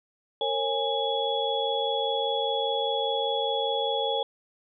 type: tone cluster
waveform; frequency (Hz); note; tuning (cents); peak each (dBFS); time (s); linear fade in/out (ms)
sine; 460 / 545 / 827 / 3371; A#4 / C#5 / G#5 / G#7; -23 / -29 / -8 / +25; -30; 0.41-4.23; 2
effects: none

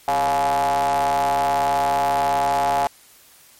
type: ring-modulated tone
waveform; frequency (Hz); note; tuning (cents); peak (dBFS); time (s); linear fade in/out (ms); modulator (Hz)
square; 73.42; D2; 0; -15; 0.08-2.87; 0; 775
effects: white hiss -50 dBFS RMS until 3.59 s + MP3 64 kbps

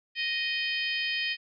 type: harmonic tone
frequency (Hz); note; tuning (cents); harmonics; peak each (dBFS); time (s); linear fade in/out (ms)
622.3; D#5; 0; 3 / 4 / 5 / 6 / 7 / 8; -33 / -32 / -33 / -44 / -39 / -38; 0.15-1.37; 50
effects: none

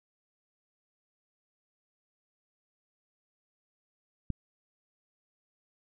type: click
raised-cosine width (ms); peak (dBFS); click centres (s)
5; -19; 4.303
effects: none

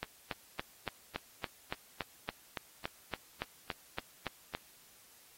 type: click train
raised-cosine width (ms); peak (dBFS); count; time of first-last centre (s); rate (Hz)
0.3; -19; 17; 0.03-4.55; 3.54
effects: white hiss -61 dBFS RMS until 5.37 s + AAC 48 kbps

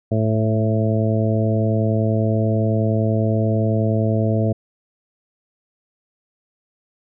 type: harmonic tone with a mistuned harmonic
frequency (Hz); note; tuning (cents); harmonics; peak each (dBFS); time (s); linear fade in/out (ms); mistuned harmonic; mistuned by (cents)
110; A2; 0; 1 / 2 / 3 / 4 / 5 / 6; -18 / -22 / -27 / -27 / -27 / -26; 0.11-4.53; 10; 1; -16
effects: none

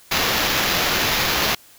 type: noise with sample-and-hold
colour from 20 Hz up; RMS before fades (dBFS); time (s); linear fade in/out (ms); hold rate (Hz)
white; -20; 0.11-1.55; 5; 8820
effects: white hiss -49 dBFS RMS until 1.78 s

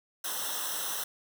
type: noise with comb filter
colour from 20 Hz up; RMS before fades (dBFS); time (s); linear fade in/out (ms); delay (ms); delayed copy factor
white; -34; 0.24-1.04; 5; 0.43; -1
effects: none

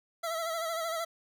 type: tone with vibrato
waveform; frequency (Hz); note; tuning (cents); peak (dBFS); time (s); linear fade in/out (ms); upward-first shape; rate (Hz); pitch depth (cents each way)
25% pulse; 659.3; E5; 0; -28; 0.23-1.05; 10; sine; 13; 51
effects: none

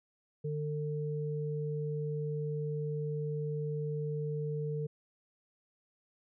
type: tone pair together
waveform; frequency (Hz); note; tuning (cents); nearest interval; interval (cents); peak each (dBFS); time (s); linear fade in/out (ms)
sine; 150 / 450; D3 / A4; +37 / +39; octave + perfect fifth; 1902; -34 / -37; 0.44-4.87; 10
effects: none

